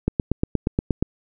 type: click train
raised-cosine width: 3 ms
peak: -6 dBFS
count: 9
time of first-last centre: 0.08-1.026 s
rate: 8.46 Hz
effects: none